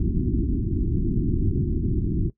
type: low-pass noise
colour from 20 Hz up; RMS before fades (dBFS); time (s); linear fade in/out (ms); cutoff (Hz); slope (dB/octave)
pink; -23; 0-2.3; 5; 370; 96
effects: noise-tail reverb RT60 0.1 s tail -17 dB re dry